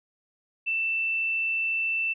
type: tone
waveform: sine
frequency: 2666 Hz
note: E7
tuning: 19 cents sharp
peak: -24 dBFS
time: 0.66-2.14 s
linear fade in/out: 20 ms
effects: none